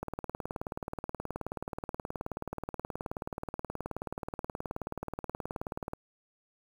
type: click train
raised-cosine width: 1 ms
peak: -21 dBFS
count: 112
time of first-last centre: 0.03-5.934 s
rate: 18.8 Hz
effects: 8-bit